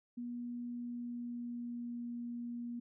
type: tone with pitch glide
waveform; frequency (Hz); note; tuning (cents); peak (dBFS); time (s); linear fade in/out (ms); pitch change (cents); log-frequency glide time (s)
sine; 241.1 to 238.5; B3 to A#3; -41 to +40; -39; 0.17-2.8; 10; -19; 0.68-2.08
effects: none